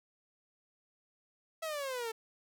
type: exponential sweep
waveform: sawtooth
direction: down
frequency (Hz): 659.3 to 440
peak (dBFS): -32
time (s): 1.62-2.12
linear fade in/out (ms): 10
effects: none